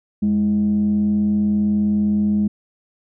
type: tone with frequency modulation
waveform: sine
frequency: 207.7 Hz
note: G#3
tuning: in tune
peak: -14 dBFS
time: 0.22-2.48 s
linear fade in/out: 10 ms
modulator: 119 Hz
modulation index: 0.3
effects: tanh soft clip ceiling -10 dBFS